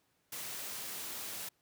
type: noise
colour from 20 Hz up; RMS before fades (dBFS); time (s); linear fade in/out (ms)
white; -42; 0.32-1.49; 5
effects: pink hiss -75 dBFS RMS until 1.61 s + high-pass 100 Hz 12 dB/octave